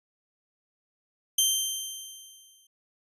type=tone with exponential decay; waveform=15% pulse; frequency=3136 Hz; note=G7; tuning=in tune; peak=-12 dBFS; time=1.38-2.67 s; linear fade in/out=5 ms; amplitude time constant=280 ms; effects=resampled to 32000 Hz